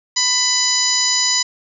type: harmonic tone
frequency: 997 Hz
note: B5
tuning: 16 cents sharp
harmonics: 1 / 2 / 3 / 4 / 5 / 6 / 7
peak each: -28 / -25 / -28 / -23 / -18 / -23 / -20 dBFS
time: 0.16-1.43 s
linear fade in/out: 10 ms
effects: none